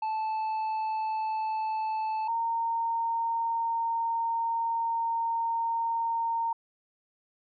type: tone pair in turn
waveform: triangle / sine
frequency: 875 / 919.6 Hz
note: A5 / A#5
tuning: -10 / -24 cents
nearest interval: minor second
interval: 86 cents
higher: second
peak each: -26 dBFS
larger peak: neither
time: 0.02-2.28 / 2.28-6.53 s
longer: second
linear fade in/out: 5 ms
effects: resampled to 11025 Hz